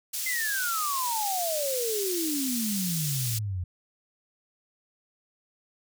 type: high-pass noise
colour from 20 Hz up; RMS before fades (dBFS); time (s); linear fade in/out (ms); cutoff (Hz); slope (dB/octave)
pink; -32; 0.13-3.39; 10; 5400; 12
type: exponential sweep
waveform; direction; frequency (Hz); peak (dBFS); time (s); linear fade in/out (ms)
sine; down; 2093 to 86.1; -28; 0.26-3.64; 5
effects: none